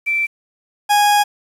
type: tone pair in turn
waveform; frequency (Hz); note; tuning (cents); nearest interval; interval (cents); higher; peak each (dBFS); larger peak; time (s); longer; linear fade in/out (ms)
sine / 40% pulse; 2337 / 826.3; D7 / G#5; -9 / -9; octave + tritone; 1800; first; -15 / -10; second; 0.06-0.27 / 0.89-1.24; second; 20
effects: resampled to 32000 Hz + 7-bit